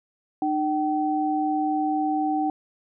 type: tone pair together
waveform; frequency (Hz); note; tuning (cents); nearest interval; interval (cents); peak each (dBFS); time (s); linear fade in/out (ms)
sine; 304 / 766; D#4 / G5; -40 / -40; octave + major third; 1600; -24; 0.42-2.5; 2
effects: none